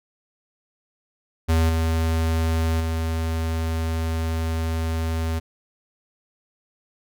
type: tone with level steps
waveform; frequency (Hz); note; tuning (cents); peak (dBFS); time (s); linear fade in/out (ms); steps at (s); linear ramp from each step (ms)
square; 81.3; E2; -23; -17 / -20 / -23; 1.48-5.4; 20; 1.69 / 2.8; 5
effects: none